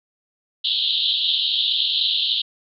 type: band-pass noise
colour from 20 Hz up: white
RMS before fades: -21 dBFS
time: 0.64-2.42 s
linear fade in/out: 10 ms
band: 3000 to 4100 Hz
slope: 96 dB/octave
effects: none